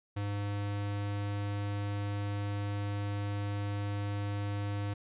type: tone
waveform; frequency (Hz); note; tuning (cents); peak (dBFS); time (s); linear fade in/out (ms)
square; 101.8; G#2; -34; -33; 0.16-4.94; 10
effects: resampled to 8000 Hz